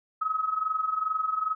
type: tone with amplitude modulation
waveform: sine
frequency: 1277 Hz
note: D#6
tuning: 45 cents sharp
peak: -22 dBFS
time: 0.21-1.55 s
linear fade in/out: 10 ms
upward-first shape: sine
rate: 22.4 Hz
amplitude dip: 75%
effects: none